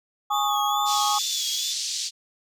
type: chord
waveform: sine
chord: Ab suspended fourth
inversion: none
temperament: equal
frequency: 830.6 / 1108.7 / 1244.5 Hz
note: Ab5 / Db6 / Eb6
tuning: 0 / 0 / 0 cents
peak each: -24 / -27 / -27 dBFS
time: 0.3-1.19 s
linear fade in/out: 10 ms
type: tone with vibrato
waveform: 35% pulse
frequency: 3416 Hz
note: G#7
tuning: 48 cents sharp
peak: -27 dBFS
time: 0.3-1.75 s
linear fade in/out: 50 ms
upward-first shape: sine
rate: 2.3 Hz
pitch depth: 59 cents each way
type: band-pass noise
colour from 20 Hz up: pink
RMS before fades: -29 dBFS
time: 0.85-2.11 s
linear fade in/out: 50 ms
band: 4000 to 6800 Hz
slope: 24 dB/octave
effects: none